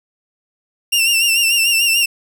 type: tone with vibrato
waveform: sawtooth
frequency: 2741 Hz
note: F7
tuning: 33 cents flat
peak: -9 dBFS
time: 0.92-2.06 s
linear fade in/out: 10 ms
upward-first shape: sine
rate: 6.8 Hz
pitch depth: 57 cents each way
effects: none

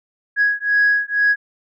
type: beating tone pair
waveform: sine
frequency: 1661.2 / 1663.3 Hz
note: G#6 / G#6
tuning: 0 / +2 cents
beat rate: 2.1 Hz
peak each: -16 / -16 dBFS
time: 0.36-1.36 s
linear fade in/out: 50 ms
effects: tanh soft clip ceiling -8 dBFS

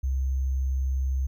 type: tone with sample-and-hold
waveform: sine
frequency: 66.2 Hz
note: C2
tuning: 21 cents sharp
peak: -23 dBFS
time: 0.03-1.27 s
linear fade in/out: 10 ms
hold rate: 6300 Hz
effects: none

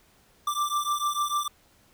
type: beating tone pair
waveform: square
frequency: 1174.7 / 1181.4 Hz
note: D6 / D6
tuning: 0 / +10 cents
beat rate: 6.7 Hz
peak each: -29 dBFS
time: 0.47-1.48 s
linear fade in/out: 5 ms
effects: pink hiss -61 dBFS RMS until 1.93 s

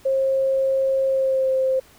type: tone with pitch glide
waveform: sine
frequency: 535 to 525.2 Hz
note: C5 to C5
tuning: +38 to +6 cents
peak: -17 dBFS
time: 0.05-1.8 s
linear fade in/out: 10 ms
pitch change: -32 cents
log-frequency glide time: 1.07-1.55 s
effects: pink hiss -51 dBFS RMS until 1.98 s

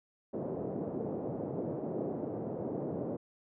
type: band-pass noise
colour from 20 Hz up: white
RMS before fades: -37 dBFS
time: 0.33-3.17 s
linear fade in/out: 10 ms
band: 120 to 550 Hz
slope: 24 dB/octave
effects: none

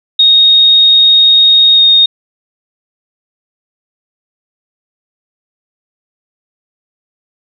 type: tone with pitch glide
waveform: sine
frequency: 3729 to 3705 Hz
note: A#7 to A#7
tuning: 0 to -11 cents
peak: -3 dBFS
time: 0.19-2.06 s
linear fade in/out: 5 ms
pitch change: -11 cents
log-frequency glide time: 1.75-1.81 s
effects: none

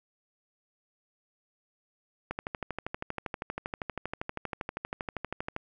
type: click train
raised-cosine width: 0.5 ms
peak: -18 dBFS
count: 42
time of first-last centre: 2.31-5.564 s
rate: 12.6 Hz
effects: none

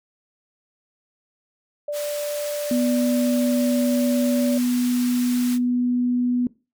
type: tone with pitch glide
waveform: sine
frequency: 587.3 to 575.5 Hz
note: D5 to D5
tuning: 0 to -35 cents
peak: -24 dBFS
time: 1.88-4.58 s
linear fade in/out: 5 ms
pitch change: -35 cents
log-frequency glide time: 3.02-4.04 s
type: band-pass noise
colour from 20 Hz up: white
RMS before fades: -35 dBFS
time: 1.92-5.59 s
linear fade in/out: 50 ms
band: 910 to 15000 Hz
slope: 12 dB/octave
type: tone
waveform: sine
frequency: 246.1 Hz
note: B3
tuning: 6 cents flat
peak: -18 dBFS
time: 2.71-6.47 s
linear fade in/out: 2 ms
effects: noise-tail reverb RT60 0.3 s tail -20 dB re dry

